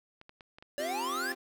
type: clicks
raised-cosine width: 0.3 ms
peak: -34 dBFS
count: 6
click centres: 0.214 / 0.294 / 0.408 / 0.585 / 0.625 / 0.811 s
type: chord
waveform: sawtooth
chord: C suspended fourth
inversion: none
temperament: equal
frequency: 261.6 / 349.2 / 392 Hz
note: C4 / F4 / G4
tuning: 0 / 0 / 0 cents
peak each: -38 dBFS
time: 0.78-1.35 s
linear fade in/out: 20 ms
type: exponential sweep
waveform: square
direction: up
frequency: 564 to 1773 Hz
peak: -33 dBFS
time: 0.78-1.32 s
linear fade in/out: 0 ms
effects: none